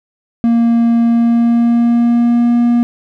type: tone with pitch glide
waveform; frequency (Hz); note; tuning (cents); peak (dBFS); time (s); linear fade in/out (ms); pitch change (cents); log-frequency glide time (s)
triangle; 232.9 to 238.3; A#3 to A#3; -1 to +38; -6; 0.44-2.83; 0; +39; 1.05-2.57
effects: none